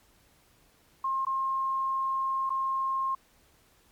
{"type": "tone with dropouts", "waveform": "sine", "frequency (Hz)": 1067, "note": "C6", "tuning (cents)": 34, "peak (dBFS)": -26, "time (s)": [1.04, 3.15], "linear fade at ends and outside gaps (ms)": 5, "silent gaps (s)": [[1.251, 1.267], [2.495, 2.502]], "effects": ["pink hiss -63 dBFS RMS until 3.91 s", "MP3 96 kbps"]}